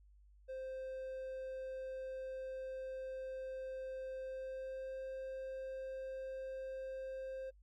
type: tone with pitch glide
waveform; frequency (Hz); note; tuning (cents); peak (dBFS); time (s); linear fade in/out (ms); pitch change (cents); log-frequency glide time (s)
triangle; 523.3 to 527.2; C5 to C5; 0 to +13; -40; 0.48-7.51; 20; +13; 4.22-4.99
effects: noise-tail reverb RT60 0.1 s tail -25 dB re dry + added 50 Hz sine -61 dBFS peak until 7.62 s